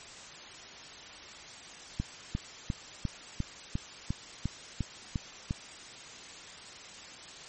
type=click train; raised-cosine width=5 ms; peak=-18 dBFS; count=11; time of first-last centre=2-5.509 s; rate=2.85 Hz; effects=white hiss -47 dBFS RMS until 7.48 s + MP3 32 kbps